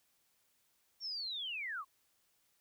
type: linear sweep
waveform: sine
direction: down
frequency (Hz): 5588 to 1023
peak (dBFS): -38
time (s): 1-1.85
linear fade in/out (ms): 50
effects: white hiss -75 dBFS RMS until 2.6 s